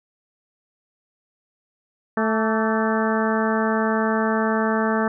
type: harmonic tone with a mistuned harmonic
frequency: 220 Hz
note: A3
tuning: in tune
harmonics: 1 / 2 / 3 / 4 / 5 / 6 / 7 / 8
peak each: -22 / -25 / -27 / -28 / -29 / -30 / -30 / -31 dBFS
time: 2.17-5.08 s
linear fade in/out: 2 ms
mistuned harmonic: 5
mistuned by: +64 cents
effects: none